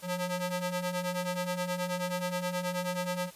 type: ring-modulated tone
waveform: sawtooth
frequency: 360.6 Hz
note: F#4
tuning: 45 cents flat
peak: -24 dBFS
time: 0.02-3.31 s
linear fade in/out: 50 ms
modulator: 185 Hz
effects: white hiss -53 dBFS RMS until 3.35 s + resampled to 32000 Hz